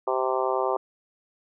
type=harmonic tone; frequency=130 Hz; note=C3; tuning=11 cents flat; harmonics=3 / 4 / 5 / 6 / 7 / 8 / 9; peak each=-28 / -29 / -30 / -31 / -31 / -32 / -33 dBFS; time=0.07-0.77 s; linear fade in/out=5 ms; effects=none